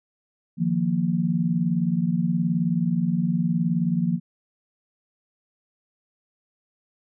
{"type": "chord", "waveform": "sine", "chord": "Eb suspended second", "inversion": "none", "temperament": "equal", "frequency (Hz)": [155.56, 174.61, 233.1], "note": ["Eb3", "F3", "Bb3"], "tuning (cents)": [0, 0, 0], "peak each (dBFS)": [-27, -22, -26], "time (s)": [0.57, 4.2], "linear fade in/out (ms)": 50, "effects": []}